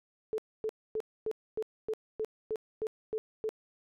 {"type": "tone bursts", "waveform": "sine", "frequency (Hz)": 436.3, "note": "A4", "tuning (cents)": -15, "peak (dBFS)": -30, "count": 11, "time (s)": [0.33, 3.491], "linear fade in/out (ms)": 0, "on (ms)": 51, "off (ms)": 260, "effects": []}